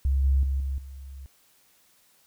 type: tone with level steps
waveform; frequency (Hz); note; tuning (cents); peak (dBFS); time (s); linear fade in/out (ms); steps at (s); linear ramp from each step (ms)
sine; 67.7; C#2; -40; -20 / -18 / -23 / -26 / -38; 0.05-1.26; 0; 0.24 / 0.43 / 0.6 / 0.78; 2
effects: white hiss -62 dBFS RMS until 2.26 s